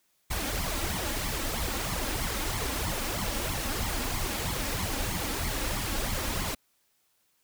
pink noise with flanger, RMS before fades -31 dBFS, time 0.3-6.55 s, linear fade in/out 10 ms, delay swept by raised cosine 0.91 to 3.71 ms, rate 3.1 Hz, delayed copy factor +0.7, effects white hiss -71 dBFS RMS until 7.43 s

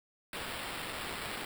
white noise with sample-and-hold, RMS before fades -40 dBFS, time 0.33-1.45 s, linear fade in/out 2 ms, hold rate 6300 Hz, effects none

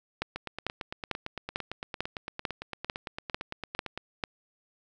two click trains, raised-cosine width 0.3 ms, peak -13 / -19 dBFS, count 10 / 33, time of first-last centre 0.22-4.238 / 0.36-3.976 s, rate 2.24 / 8.85 Hz, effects none

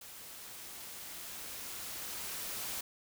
white noise with level ramp, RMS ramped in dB -50 to -39 dBFS, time 0.01-2.81 s, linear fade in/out 5 ms, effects none

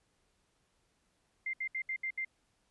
sine tone bursts, 2093 Hz, C7, in tune, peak -33 dBFS, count 6, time 1.46-2.249 s, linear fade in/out 5 ms, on 74 ms, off 69 ms, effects pink hiss -75 dBFS RMS until 2.7 s + resampled to 24000 Hz

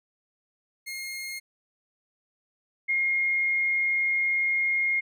sawtooth / sine tone pair in turn, 2139 / 2139 Hz, C7 / C7, +38 / +38 cents, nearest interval unison, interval 0 cents, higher neither, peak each -30 / -22 dBFS, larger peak second, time 0.86-1.4 / 2.88-5.01 s, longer second, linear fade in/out 20 ms, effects none

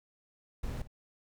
brown noise with echo, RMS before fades -36 dBFS, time 0.63-0.82 s, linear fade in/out 5 ms, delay 54 ms, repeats 1, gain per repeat -15 dB, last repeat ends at 0.874 s, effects none

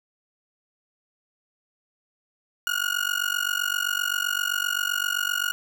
30% pulse tone with amplitude modulation, 1438 Hz, F#6, 50 cents flat, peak -17 dBFS, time 2.67-5.52 s, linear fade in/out 0 ms, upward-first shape sine, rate 47.7 Hz, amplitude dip 95%, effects none

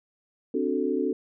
sine chord, D dominant seventh, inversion third, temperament equal, 261.6 / 293.7 / 370 / 440 Hz, C4 / D4 / F#4 / A4, 0 / 0 / 0 / 0 cents, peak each -29 dBFS, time 0.54-1.13 s, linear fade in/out 5 ms, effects none

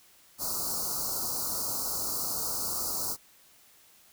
white band-stop noise, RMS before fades -32 dBFS, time 0.38-3.17 s, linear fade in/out 50 ms, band 1400 to 4200 Hz, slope 96 dB/octave, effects white hiss -59 dBFS RMS until 4.12 s

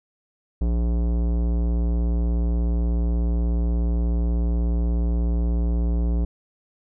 sine tone with tanh clipping, 58.27 Hz, A#1, in tune, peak -21 dBFS, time 0.61-6.25 s, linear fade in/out 5 ms, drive 17 dB, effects none

